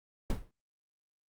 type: noise with exponential decay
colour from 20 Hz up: brown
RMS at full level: -26 dBFS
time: 0.3-0.51 s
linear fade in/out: 1 ms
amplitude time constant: 44 ms
effects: Opus 48 kbps